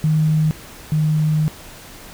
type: tone pair in turn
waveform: sine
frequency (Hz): 155.56 / 154.22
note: D#3 / D#3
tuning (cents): 0 / -15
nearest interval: unison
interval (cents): 15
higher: first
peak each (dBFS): -13 / -14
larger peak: first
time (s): 0.04-0.51 / 0.92-1.48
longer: second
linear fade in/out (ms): 0
effects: pink hiss -39 dBFS RMS until 2.13 s